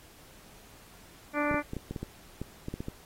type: harmonic tone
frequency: 293.7 Hz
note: D4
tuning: in tune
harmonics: 1 / 2 / 3 / 4 / 5 / 6 / 7 / 8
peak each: -31 / -32 / -37 / -34 / -36 / -40 / -39 / -38 dBFS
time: 1.33-1.63 s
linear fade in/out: 50 ms
type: clicks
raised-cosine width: 3 ms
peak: -22 dBFS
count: 12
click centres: 1.513 / 1.544 / 1.734 / 1.767 / 1.91 / 1.962 / 2.03 / 2.416 / 2.684 / 2.74 / 2.805 / 2.884 s
effects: pink hiss -55 dBFS RMS until 3.05 s + AAC 48 kbps